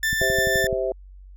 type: tone with tremolo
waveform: 40% pulse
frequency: 1773 Hz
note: A6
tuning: 13 cents sharp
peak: -19 dBFS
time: 0.03-0.67 s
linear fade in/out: 2 ms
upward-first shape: triangle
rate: 6 Hz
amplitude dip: 30%
type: click train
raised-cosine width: 5 ms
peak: -18 dBFS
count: 8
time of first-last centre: 0.13-0.728 s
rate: 11.7 Hz
type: chord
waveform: sine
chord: C major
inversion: second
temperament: equal with one note detuned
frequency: 392 / 523.3 / 652.8 Hz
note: G4 / C5 / E5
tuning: 0 / 0 / -17 cents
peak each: -26 dBFS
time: 0.21-0.92 s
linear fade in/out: 2 ms
effects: added 47 Hz sine -41 dBFS peak until 1.36 s